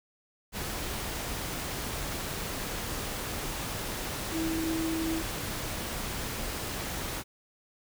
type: tone in noise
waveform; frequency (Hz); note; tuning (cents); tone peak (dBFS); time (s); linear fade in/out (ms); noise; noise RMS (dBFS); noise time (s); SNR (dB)
sine; 323.7; E4; -31; -29; 4.31-5.23; 50; pink; -35; 0.52-7.24; +3
effects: none